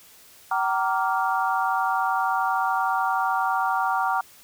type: harmonic tone with a mistuned harmonic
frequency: 233.1 Hz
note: A#3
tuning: in tune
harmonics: 3 / 4 / 5 / 6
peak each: -25 / -26 / -27 / -28 dBFS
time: 0.51-4.21 s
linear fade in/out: 5 ms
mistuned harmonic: 3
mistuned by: +150 cents
effects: white hiss -51 dBFS RMS until 4.43 s